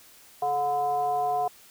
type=tone with frequency modulation; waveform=sine; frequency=724 Hz; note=F#5; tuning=38 cents flat; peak=-23 dBFS; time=0.42-1.48 s; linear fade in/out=5 ms; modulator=292 Hz; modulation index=0.6; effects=white hiss -53 dBFS RMS until 1.7 s